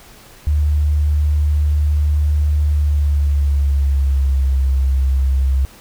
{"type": "tone with pitch glide", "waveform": "sine", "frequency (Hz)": [74.4, 66.67], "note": ["D2", "C2"], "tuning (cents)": [23, 33], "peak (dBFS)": -12, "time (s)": [0.47, 5.65], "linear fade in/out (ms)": 0, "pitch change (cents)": -190, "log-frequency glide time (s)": [2.67, 4.54], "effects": ["pink hiss -43 dBFS RMS until 5.8 s"]}